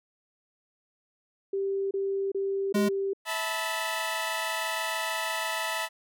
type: tone bursts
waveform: sine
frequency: 392 Hz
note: G4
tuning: in tune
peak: -26 dBFS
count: 4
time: 1.53-3.134 s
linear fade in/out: 5 ms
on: 380 ms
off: 28 ms
type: tone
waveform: square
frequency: 207.7 Hz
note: G#3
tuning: in tune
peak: -24 dBFS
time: 2.74-2.89 s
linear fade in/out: 10 ms
type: chord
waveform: 15% pulse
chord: E suspended fourth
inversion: none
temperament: equal with one note detuned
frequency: 649.8 / 880 / 987.8 Hz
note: E5 / A5 / B5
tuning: -25 / 0 / 0 cents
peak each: -27 dBFS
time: 3.25-5.89 s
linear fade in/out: 50 ms
effects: none